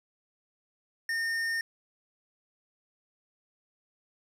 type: tone with tanh clipping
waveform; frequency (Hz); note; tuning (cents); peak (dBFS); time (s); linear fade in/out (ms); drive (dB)
triangle; 1825; A#6; -37; -30; 1.09-1.61; 2; 16
effects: none